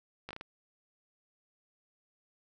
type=slowing click train; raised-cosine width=0.3 ms; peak=-26 dBFS; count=5; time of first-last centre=0.29-0.411 s; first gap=17 ms; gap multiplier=1.4; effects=none